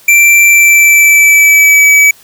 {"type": "tone with pitch glide", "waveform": "square", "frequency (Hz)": [2349, 2287], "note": ["D7", "D7"], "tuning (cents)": [0, -47], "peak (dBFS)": -3, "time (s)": [0.08, 2.11], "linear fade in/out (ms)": 5, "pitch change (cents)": -47, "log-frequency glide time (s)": [0.45, 1.86], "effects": ["white hiss -41 dBFS RMS until 2.23 s"]}